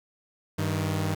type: tone pair together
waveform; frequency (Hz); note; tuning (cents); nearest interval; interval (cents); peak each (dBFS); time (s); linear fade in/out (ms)
sawtooth; 98 / 156.95; G2 / D#3; 0 / +15; minor sixth; 815; -24 / -25; 0.58-1.15; 10
effects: 9-bit